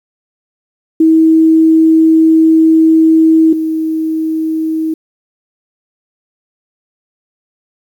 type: tone pair in turn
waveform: sine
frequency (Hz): 321.1 / 318.1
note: E4 / D#4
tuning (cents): -45 / +38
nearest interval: unison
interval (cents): 17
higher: first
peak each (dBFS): -4 / -12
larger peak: first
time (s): 1-3.53 / 3.53-4.94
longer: first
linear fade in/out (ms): 5
effects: 7-bit